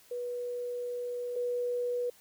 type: tone pair in turn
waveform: sine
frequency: 487.9 / 487.9 Hz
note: B4 / B4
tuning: -21 / -21 cents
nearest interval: unison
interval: 0 cents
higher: neither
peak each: -33 / -29 dBFS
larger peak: second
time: 0.11-1.36 / 1.36-2.1 s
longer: first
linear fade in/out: 5 ms
effects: white hiss -60 dBFS RMS until 2.2 s